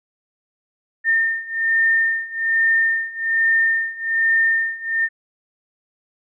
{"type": "beating tone pair", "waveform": "sine", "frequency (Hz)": [1813, 1814.2], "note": ["A#6", "A#6"], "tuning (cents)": [-49, -47], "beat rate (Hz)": 1.2, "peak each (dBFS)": [-20, -18], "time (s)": [1.04, 5.09], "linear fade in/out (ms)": 50, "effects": []}